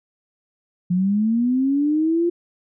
sine linear sweep, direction up, 174.61 to 349.2 Hz, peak -16 dBFS, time 0.9-2.3 s, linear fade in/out 10 ms, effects none

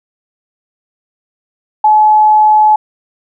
sine tone, 855 Hz, A5, 50 cents flat, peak -4 dBFS, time 1.84-2.76 s, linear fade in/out 5 ms, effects none

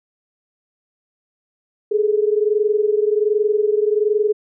sine tone pair together, 415.3 / 436.6 Hz, G#4 / A4, 0 / -13 cents, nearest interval minor second, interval 87 cents, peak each -16 / -19 dBFS, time 1.91-4.33 s, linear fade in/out 10 ms, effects none

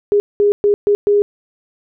sine tone bursts at uneven times, 409.9 Hz, G#4, 23 cents flat, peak -9 dBFS, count 5, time 0.12-0.2 / 0.4-0.52 / 0.64-0.74 / 0.87-0.95 / 1.07-1.22 s, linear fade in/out 0 ms, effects none

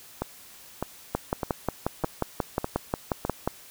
two click trains, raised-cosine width 1 ms, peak -13 / -10 dBFS, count 6 / 14, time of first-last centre 0.22-3.25 / 1.15-3.476 s, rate 1.65 / 5.59 Hz, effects white hiss -49 dBFS RMS until 3.7 s

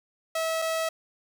sawtooth tone pair in turn, 648 / 648 Hz, E5 / E5, -30 / -30 cents, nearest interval unison, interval 0 cents, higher neither, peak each -22 dBFS, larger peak neither, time 0.35-0.62 / 0.62-0.89 s, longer neither, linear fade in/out 5 ms, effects none

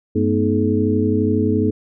sine tone cluster, 98.7 / 218.7 / 250.6 / 313.2 / 427.4 Hz, G2 / A3 / B3 / D#4 / G#4, +12 / -10 / +25 / +11 / +50 cents, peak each -21 dBFS, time 0.15-1.71 s, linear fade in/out 10 ms, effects none

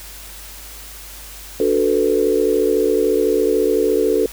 sine chord, B minor seventh, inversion first, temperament equal, 293.7 / 370 / 440 / 493.9 Hz, D4 / F#4 / A4 / B4, 0 / 0 / 0 / 0 cents, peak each -22 / -20 / -16 / -21 dBFS, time 1.6-4.26 s, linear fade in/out 2 ms, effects added 50 Hz sine -39 dBFS peak until 4.32 s + white hiss -37 dBFS RMS until 4.32 s

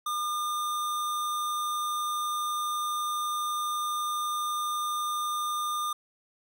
square tone, 1208 Hz, D6, 48 cents sharp, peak -29 dBFS, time 0.06-5.93 s, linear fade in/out 5 ms, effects none

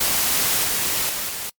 white noise with level steps, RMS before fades -20 / -22 / -26 / -29 dBFS, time 0-1.5 s, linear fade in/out 10 ms, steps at 0.64 / 1.09 / 1.29 s, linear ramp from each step 5 ms, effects noise-tail reverb RT60 0.1 s tail -25 dB re dry + MP3 96 kbps

